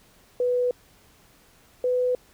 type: tone pair in turn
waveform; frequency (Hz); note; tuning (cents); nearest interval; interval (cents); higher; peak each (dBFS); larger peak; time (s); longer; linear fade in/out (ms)
sine; 493.9 / 499.4; B4 / B4; 0 / +19; unison; 19; second; -20; neither; 0.4-0.71 / 1.84-2.15; neither; 2
effects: pink hiss -57 dBFS RMS until 2.33 s